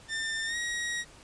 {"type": "tone with pitch glide", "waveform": "sawtooth", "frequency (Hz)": [1795, 1895.2], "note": ["A6", "A#6"], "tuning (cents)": [34, 28], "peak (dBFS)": -27, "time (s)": [0.08, 1.05], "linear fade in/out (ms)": 50, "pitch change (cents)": 94, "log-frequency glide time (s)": [0.46, 0.56], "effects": ["pink hiss -53 dBFS RMS until 1.23 s", "resampled to 22050 Hz"]}